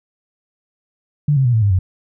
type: tone with pitch steps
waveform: sine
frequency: 146.83 / 133.87 / 122.05 / 111.28 / 101.45 / 92.5 Hz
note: D3 / C3 / B2 / A2 / G#2 / F#2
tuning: 0 / +40 / -20 / +20 / -40 / 0 cents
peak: -11 dBFS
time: 1.28-1.79 s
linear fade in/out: 5 ms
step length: 85 ms
effects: none